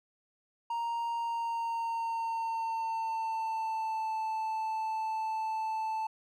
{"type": "tone with pitch glide", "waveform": "triangle", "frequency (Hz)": [932.3, 880], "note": ["A#5", "A5"], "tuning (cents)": [0, 0], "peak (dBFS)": -29, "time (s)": [0.7, 6.07], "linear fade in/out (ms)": 5, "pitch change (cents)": -100, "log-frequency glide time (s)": [1.14, 4.13], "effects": []}